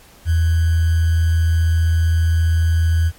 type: tone with sample-and-hold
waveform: sine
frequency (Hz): 82.41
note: E2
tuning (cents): 0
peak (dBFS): -12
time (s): 0.25-3.12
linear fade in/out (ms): 50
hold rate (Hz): 1575
effects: pink hiss -47 dBFS RMS until 3.18 s + MP3 64 kbps